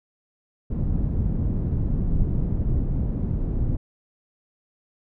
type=low-pass noise; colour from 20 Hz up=pink; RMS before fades=-23 dBFS; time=0.7-3.77 s; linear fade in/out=10 ms; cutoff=190 Hz; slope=12 dB/octave; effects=none